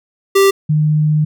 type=tone pair in turn; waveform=square / sine; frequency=392 / 152.54 Hz; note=G4 / D#3; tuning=0 / -34 cents; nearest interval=octave + major third; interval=1634 cents; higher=first; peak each=-8 / -10 dBFS; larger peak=first; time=0.35-0.51 / 0.69-1.25 s; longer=second; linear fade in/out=10 ms; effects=none